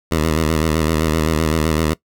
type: tone with vibrato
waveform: 10% pulse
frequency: 79 Hz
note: D#2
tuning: 27 cents sharp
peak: -7 dBFS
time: 0.11-1.94 s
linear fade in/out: 10 ms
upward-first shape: square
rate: 7.8 Hz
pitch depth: 55 cents each way
effects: noise-tail reverb RT60 0.1 s tail -20 dB re dry